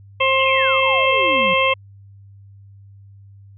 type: harmonic tone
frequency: 531 Hz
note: C5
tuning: 25 cents sharp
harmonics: 1 / 2 / 4 / 5 / 6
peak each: -19 / -19 / -21 / -20 / -24 dBFS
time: 0.2-1.74 s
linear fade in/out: 10 ms
type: exponential sweep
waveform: sine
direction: down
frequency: 3094 to 170 Hz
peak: -26 dBFS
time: 0.39-1.54 s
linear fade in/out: 5 ms
effects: added 99 Hz sine -41 dBFS peak until 3.57 s